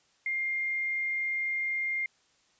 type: tone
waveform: sine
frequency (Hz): 2114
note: C7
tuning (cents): +17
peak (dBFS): -28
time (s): 0.26-2.06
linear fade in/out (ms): 2
effects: white hiss -67 dBFS RMS until 2.59 s + resampled to 16000 Hz